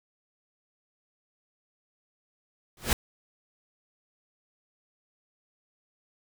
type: noise with exponential growth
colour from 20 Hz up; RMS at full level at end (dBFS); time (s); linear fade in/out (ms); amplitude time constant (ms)
pink; -19; 2.77-2.93; 2; 33
effects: none